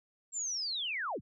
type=linear sweep; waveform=sine; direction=down; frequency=7550 to 35.78 Hz; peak=-33 dBFS; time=0.32-1.21 s; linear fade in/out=50 ms; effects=none